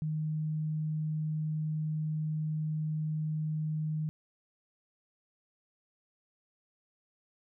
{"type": "tone", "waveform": "sine", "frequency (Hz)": 154.9, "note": "D#3", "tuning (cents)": -7, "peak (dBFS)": -30, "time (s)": [0.02, 4.09], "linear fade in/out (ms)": 0, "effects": []}